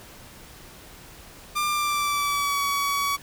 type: tone with pitch glide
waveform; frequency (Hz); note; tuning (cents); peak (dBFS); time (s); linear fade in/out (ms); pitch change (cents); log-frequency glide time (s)
sawtooth; 1194 to 1130.9; D6 to C#6; +28 to +34; -19; 1.55-3.17; 20; -94; 1.68-2.61
effects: pink hiss -46 dBFS RMS until 3.22 s